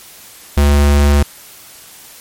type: tone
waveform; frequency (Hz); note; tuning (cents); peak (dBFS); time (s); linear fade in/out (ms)
square; 71.9; D2; -36; -8; 0.57-1.23; 5
effects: white hiss -38 dBFS RMS until 2.2 s + MP3 64 kbps